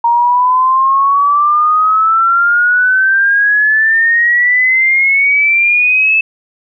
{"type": "exponential sweep", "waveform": "sine", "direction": "up", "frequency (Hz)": [932.3, 2628], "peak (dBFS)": -7, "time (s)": [0.04, 6.21], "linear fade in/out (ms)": 5, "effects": []}